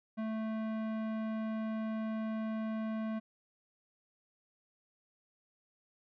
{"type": "tone with tanh clipping", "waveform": "sine", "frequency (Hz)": 220, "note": "A3", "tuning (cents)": 0, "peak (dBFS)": -36, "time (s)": [0.17, 3.2], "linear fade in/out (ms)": 20, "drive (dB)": 17, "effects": []}